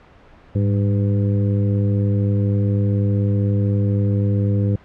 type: harmonic tone with a mistuned harmonic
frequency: 100 Hz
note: G2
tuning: 35 cents sharp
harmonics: 1 / 2 / 3 / 4 / 5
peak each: -16 / -23 / -28 / -32 / -30 dBFS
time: 0.55-4.76 s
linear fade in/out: 5 ms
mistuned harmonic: 1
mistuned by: +70 cents
effects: pink hiss -47 dBFS RMS until 4.84 s + low-pass 2000 Hz 12 dB/octave